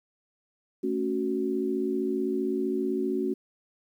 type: chord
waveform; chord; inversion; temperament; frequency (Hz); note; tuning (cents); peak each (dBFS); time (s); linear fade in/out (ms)
sine; F# minor; first; just; 222 / 277.5 / 370; A3 / C#4 / F#4; +16 / +2 / 0; -32 / -30 / -28; 0.83-3.34; 10
effects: 10-bit

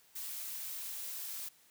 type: noise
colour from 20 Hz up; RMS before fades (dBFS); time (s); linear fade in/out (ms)
blue; -42; 0.15-1.49; 10
effects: white hiss -65 dBFS RMS until 1.7 s + high-pass 80 Hz 12 dB/octave

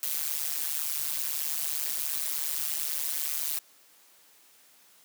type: noise with amplitude modulation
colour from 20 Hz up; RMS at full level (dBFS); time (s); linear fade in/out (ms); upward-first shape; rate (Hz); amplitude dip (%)
blue; -27; 0.03-3.59; 0; sine; 150; 100
effects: white hiss -59 dBFS RMS until 5.04 s + high-pass 200 Hz 12 dB/octave

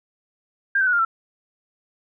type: tone with pitch steps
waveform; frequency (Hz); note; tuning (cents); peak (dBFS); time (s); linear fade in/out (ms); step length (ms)
sine; 1600 / 1531.3 / 1465.5 / 1402.6 / 1342.3; G6 / G6 / F#6 / F6 / E6; +35 / -41 / -17 / +7 / +31; -16; 0.75-1.05; 5; 60
effects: none

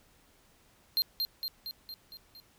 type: tone with echo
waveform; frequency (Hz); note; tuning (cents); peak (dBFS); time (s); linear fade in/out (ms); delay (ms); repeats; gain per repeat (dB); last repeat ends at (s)
square; 4186; C8; 0; -25; 0.97-1.02; 0; 230; 6; -4; 2.4
effects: pink hiss -64 dBFS RMS until 2.58 s

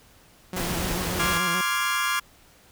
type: tone with vibrato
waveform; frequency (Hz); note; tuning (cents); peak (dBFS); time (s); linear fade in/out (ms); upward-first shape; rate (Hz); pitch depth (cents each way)
sawtooth; 176.2; F3; +16; -26; 0.53-1.61; 2; square; 6.9; 70
type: noise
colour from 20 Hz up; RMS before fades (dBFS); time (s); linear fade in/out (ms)
pink; -29; 0.56-1.38; 5
type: chord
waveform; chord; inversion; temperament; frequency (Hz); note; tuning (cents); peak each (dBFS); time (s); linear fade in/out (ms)
30% pulse; D half-diminished seventh; third; equal; 1046.5 / 1174.7 / 1396.9 / 1661.2; C6 / D6 / F6 / Ab6; 0 / 0 / 0 / 0; -26; 1.19-2.2; 10
effects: pink hiss -55 dBFS RMS until 2.71 s

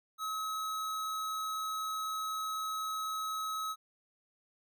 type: tone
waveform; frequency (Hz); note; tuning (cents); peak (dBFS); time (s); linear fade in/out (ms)
square; 1282; E6; -49; -35; 0.18-3.76; 50
effects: none

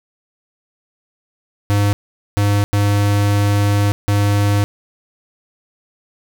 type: tone bursts at uneven times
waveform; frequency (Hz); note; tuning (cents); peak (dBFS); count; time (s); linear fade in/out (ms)
square; 102; G#2; -31; -13; 4; 1.7-1.93 / 2.37-2.64 / 2.73-3.92 / 4.08-4.64; 0
effects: none

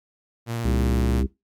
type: tone with vibrato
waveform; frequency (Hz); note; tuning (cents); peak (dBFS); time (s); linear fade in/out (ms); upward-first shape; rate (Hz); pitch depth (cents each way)
sawtooth; 116.54; A#2; 0; -22; 0.46-1.24; 50; sine; 15; 17
type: harmonic tone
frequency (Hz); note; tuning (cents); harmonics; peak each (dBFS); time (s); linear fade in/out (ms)
66.4; C2; +26; 1 / 3 / 4 / 5 / 6; -21 / -27 / -31 / -31 / -33; 0.64-1.27; 20
effects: noise-tail reverb RT60 0.2 s tail -19 dB re dry + MP3 96 kbps

